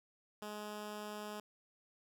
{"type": "tone", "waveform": "10% pulse", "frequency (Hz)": 210, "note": "G#3", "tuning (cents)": 19, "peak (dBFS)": -35, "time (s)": [0.42, 1.4], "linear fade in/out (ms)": 2, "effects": []}